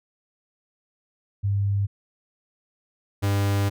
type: tone pair in turn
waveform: sine / 45% pulse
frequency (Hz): 100 / 100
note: G2 / G2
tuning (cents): +35 / +35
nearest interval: unison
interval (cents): 0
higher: neither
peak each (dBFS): -20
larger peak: neither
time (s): 1.43-1.87 / 3.22-3.7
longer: second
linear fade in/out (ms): 20
effects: none